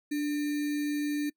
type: tone with sample-and-hold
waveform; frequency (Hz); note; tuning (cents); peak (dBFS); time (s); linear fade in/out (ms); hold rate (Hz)
sine; 293.7; D4; 0; -27; 0.11-1.3; 10; 2100
effects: noise-tail reverb RT60 0.1 s tail -24 dB re dry